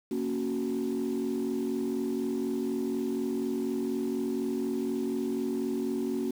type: chord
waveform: sine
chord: F# major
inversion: first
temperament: equal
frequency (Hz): 233.1 / 277.2 / 370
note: A#3 / C#4 / F#4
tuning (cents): 0 / 0 / 0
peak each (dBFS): -31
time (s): 0.11-6.31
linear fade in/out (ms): 5
effects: tanh soft clip ceiling -23 dBFS + 8-bit